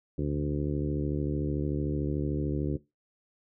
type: harmonic tone with a mistuned harmonic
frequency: 73.42 Hz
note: D2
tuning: in tune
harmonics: 1 / 2 / 3 / 4 / 5 / 6 / 7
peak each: -34 / -31 / -39 / -32 / -35 / -40 / -44 dBFS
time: 0.18-2.77 s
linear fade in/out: 5 ms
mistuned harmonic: 1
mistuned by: +47 cents
effects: noise-tail reverb RT60 0.2 s tail -18 dB re dry